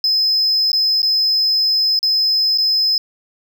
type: tone with dropouts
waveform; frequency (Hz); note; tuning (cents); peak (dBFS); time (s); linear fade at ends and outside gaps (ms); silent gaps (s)
sine; 5100; D#8; +42; -10; 0.04-2.98; 2; 0.718-0.73 / 1.019-1.029 / 1.991-2.029 / 2.576-2.583
effects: tanh soft clip ceiling -12 dBFS